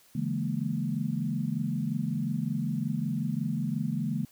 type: chord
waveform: sine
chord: A# half-diminished seventh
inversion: first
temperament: equal with one note detuned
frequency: 141.59 / 164.81 / 207.7 / 233.1 Hz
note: C#3 / E3 / G#3 / A#3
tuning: +37 / 0 / 0 / 0 cents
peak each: -33 dBFS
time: 0.15-4.25 s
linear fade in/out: 5 ms
effects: white hiss -60 dBFS RMS until 4.31 s